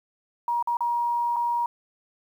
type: tone with dropouts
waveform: sine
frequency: 950 Hz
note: A#5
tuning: 33 cents sharp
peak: -22 dBFS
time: 0.48-1.66 s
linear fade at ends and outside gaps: 2 ms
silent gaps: 0.626-0.673 / 0.77-0.806 / 1.361-1.365 s
effects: 9-bit